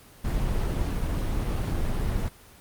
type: noise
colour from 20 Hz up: brown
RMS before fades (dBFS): -26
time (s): 0.24-2.29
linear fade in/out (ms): 10
effects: pink hiss -51 dBFS RMS until 2.6 s + Opus 24 kbps